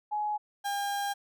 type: tone pair in turn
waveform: sine / 35% pulse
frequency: 841 / 805.4 Hz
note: G#5 / G5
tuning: +22 / +47 cents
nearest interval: minor second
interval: 75 cents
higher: first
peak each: -28 dBFS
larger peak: neither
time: 0.11-0.38 / 0.64-1.14 s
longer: second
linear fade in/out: 20 ms
effects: none